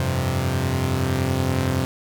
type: chord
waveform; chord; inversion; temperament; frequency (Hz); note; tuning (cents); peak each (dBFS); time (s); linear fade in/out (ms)
sawtooth; F suspended second; none; equal; 87.31 / 98 / 130.81; F2 / G2 / C3; 0 / 0 / 0; -21 / -23 / -19; 0-1.85; 0
effects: none